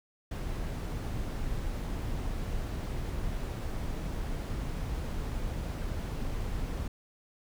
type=noise; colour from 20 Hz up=brown; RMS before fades=-34 dBFS; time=0.31-6.88 s; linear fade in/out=5 ms; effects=none